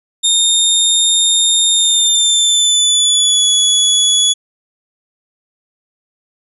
25% pulse tone with pitch glide, 3661 to 3396 Hz, A#7 to G#7, -32 to +38 cents, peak -5 dBFS, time 0.23-4.34 s, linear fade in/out 20 ms, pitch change -130 cents, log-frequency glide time 1.72-3.48 s, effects resampled to 32000 Hz

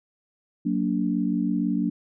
sine chord, Gb augmented, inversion none, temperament just, 185 / 231.2 / 289.1 Hz, Gb3 / Bb3 / D4, 0 / -14 / -27 cents, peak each -26 dBFS, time 0.65-1.9 s, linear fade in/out 10 ms, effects none

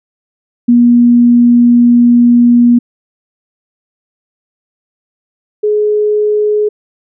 sine tone pair in turn, 240 / 421.1 Hz, B3 / G#4, -49 / +24 cents, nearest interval minor seventh, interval 973 cents, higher second, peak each -3 / -8 dBFS, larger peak first, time 0.68-2.79 / 5.63-6.69 s, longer first, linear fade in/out 10 ms, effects none

